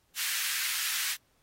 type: high-pass noise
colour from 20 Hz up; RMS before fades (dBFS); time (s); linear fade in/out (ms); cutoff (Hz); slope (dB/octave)
pink; -32; 0.15-1.17; 50; 1600; 24
effects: pink hiss -70 dBFS RMS until 1.42 s + AAC 48 kbps